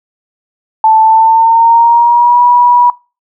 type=tone with pitch glide; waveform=sine; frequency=880 to 970.8 Hz; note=A5 to B5; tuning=0 to -30 cents; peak=-3 dBFS; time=0.84-2.9 s; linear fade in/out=2 ms; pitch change=+170 cents; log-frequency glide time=1.02-2.41 s; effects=noise-tail reverb RT60 0.3 s tail -23 dB re dry